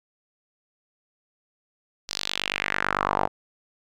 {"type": "tone with band-pass filter sweep", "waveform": "sawtooth", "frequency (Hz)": 49, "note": "G1", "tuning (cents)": 0, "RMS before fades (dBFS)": -27, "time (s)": [2.08, 3.28], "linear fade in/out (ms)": 20, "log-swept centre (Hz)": [5200, 780], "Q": 2.9, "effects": []}